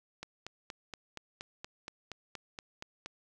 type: click train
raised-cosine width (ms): 0.2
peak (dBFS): -24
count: 13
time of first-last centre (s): 0.23-3.06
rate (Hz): 4.24
effects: none